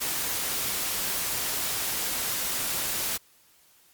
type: noise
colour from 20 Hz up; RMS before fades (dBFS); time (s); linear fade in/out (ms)
white; -29; 0-3.18; 20
effects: white hiss -60 dBFS RMS until 3.93 s + Opus 48 kbps